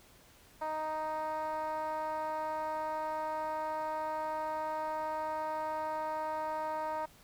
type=tone with band-pass filter; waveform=10% pulse; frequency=311.1 Hz; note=D#4; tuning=in tune; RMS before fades=-36 dBFS; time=0.61-7.06 s; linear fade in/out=10 ms; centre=800 Hz; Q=6.2; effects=pink hiss -60 dBFS RMS until 7.23 s